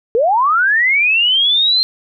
sine linear sweep, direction up, 430 to 4186 Hz, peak -10 dBFS, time 0.15-1.83 s, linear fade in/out 0 ms, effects none

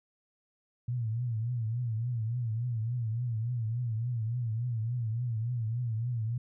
sine tone with vibrato, 116.54 Hz, A#2, in tune, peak -29 dBFS, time 0.88-6.38 s, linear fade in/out 5 ms, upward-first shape triangle, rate 3.5 Hz, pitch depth 140 cents each way, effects none

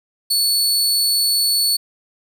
sawtooth tone, 4435 Hz, C#8, in tune, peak -12 dBFS, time 0.3-1.77 s, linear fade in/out 10 ms, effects none

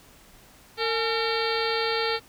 harmonic tone with a mistuned harmonic, 454.7 Hz, A#4, 43 cents flat, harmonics 1 / 2 / 3 / 4 / 5 / 6 / 7 / 8 / 9 / 10, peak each -27 / -32 / -32 / -34 / -34 / -38 / -37 / -37 / -35 / -34 dBFS, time 0.77-2.2 s, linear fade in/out 50 ms, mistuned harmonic 2, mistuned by -120 cents, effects pink hiss -53 dBFS RMS until 2.28 s

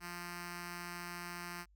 5% pulse tone with notch filter, 174.61 Hz, F3, in tune, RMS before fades -45 dBFS, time 0-1.66 s, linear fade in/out 50 ms, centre 540 Hz, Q 1, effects added 50 Hz sine -63 dBFS peak until 1.75 s

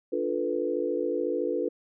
sine chord, B half-diminished seventh, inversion first, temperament equal with one note detuned, 293.7 / 352.1 / 440 / 493.9 Hz, D4 / F4 / A4 / B4, 0 / +14 / 0 / 0 cents, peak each -33 / -31 / -31 / -30 dBFS, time 0.12-1.69 s, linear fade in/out 10 ms, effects none

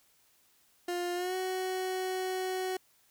30% pulse tone with pitch glide, 352.5 to 372.8 Hz, F4 to F#4, +16 to +13 cents, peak -29 dBFS, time 0.88-2.77 s, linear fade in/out 5 ms, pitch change +97 cents, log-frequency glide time 1.15-1.35 s, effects white hiss -67 dBFS RMS until 3.1 s

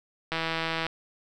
click train, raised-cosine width 0.3 ms, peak -13 dBFS, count 90, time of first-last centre 0.32-0.866 s, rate 163 Hz, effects none

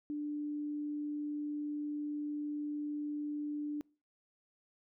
sine tone, 295.6 Hz, D4, 11 cents sharp, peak -35 dBFS, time 0.1-3.81 s, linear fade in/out 0 ms, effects noise-tail reverb RT60 0.4 s tail -26 dB re dry

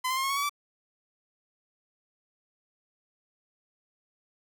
sawtooth tone with pitch steps, 1020 / 1042 / 1064.5 / 1087.5 / 1111 / 1135 / 1159.6 Hz, C6 / C6 / C6 / C#6 / C#6 / C#6 / D6, -44 / -7 / +30 / -33 / +4 / +41 / -22 cents, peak -23 dBFS, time 0.04-0.495 s, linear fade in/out 10 ms, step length 65 ms, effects none

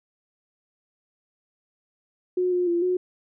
sine tone with pitch steps, 363.3 / 357.7 / 344.1 / 363.8 Hz, F#4 / F4 / F4 / F#4, -32 / +41 / -26 / -29 cents, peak -20 dBFS, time 2.37-2.97 s, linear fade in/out 5 ms, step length 150 ms, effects none

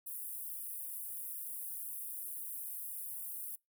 pink high-pass noise, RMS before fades -43 dBFS, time 0.06-3.56 s, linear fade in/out 10 ms, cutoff 9900 Hz, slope 48 dB/octave, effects noise-tail reverb RT60 0.2 s tail -25 dB re dry

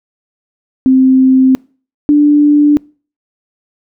sine tone pair in turn, 261.3 / 294 Hz, C4 / D4, -2 / +2 cents, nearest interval major second, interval 204 cents, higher second, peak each -4 / -4 dBFS, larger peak neither, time 0.86-1.55 / 2.09-2.77 s, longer first, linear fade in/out 0 ms, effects noise-tail reverb RT60 0.4 s tail -26 dB re dry

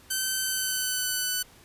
5% pulse tone with pitch glide, 1537 to 1500.2 Hz, G6 to F#6, -35 to +23 cents, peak -15 dBFS, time 0.1-1.43 s, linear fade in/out 10 ms, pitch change -42 cents, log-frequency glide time 0.42-1.09 s, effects pink hiss -54 dBFS RMS until 1.64 s + resampled to 32000 Hz

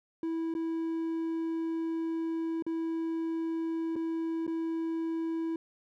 triangle tone with dropouts, 327.5 Hz, E4, 11 cents flat, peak -28 dBFS, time 0.23-5.56 s, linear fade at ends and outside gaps 2 ms, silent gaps 0.54-0.55 / 2.624-2.665 / 3.957-3.962 / 4.467-4.477 s, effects none

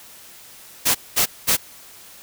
white noise bursts, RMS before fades -17 dBFS, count 3, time 0.85-1.57 s, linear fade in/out 20 ms, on 100 ms, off 210 ms, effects white hiss -44 dBFS RMS until 2.22 s

